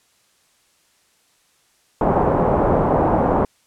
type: low-pass noise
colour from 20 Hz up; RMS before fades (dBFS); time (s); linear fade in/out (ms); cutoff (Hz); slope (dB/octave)
white; -17; 2.01-3.45; 2; 860; 24
effects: white hiss -60 dBFS RMS until 3.66 s + low-pass 10000 Hz 12 dB/octave